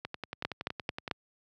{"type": "two click trains", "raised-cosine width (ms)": 0.3, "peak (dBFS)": [-14, -20], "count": [4, 12], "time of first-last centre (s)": [[0.45, 1.112], [0.05, 1.078]], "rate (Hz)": [4.53, 10.7], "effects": ["high-pass 80 Hz 12 dB/octave"]}